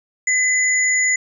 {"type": "tone pair together", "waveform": "sine", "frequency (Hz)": [2020, 6925], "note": ["B6", "A8"], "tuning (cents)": [39, -29], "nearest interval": "octave + major sixth", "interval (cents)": 2132, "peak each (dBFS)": [-16, -19], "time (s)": [0.27, 1.16], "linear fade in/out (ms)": 5, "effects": []}